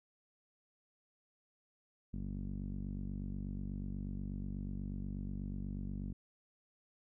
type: tone with low-pass filter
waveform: sawtooth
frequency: 48.23 Hz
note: G1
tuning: 27 cents flat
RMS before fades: -41 dBFS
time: 2.13-6.13 s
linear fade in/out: 10 ms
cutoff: 220 Hz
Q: 3.6
effects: none